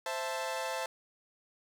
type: chord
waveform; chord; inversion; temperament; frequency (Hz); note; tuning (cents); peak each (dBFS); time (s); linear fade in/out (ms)
sawtooth; A minor; first; equal with one note detuned; 523.3 / 663.1 / 880; C5 / E5 / A5; 0 / +10 / 0; -34 / -35 / -34; 0.06-0.86; 2
effects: low-pass 11000 Hz 12 dB/octave + 9-bit